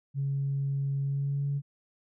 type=tone with pitch glide; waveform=sine; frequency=138.59 to 141.34 Hz; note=C#3 to C#3; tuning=0 to +34 cents; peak=-26 dBFS; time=0.14-1.62 s; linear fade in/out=50 ms; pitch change=+34 cents; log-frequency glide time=1.03-1.47 s; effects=tanh soft clip ceiling -22 dBFS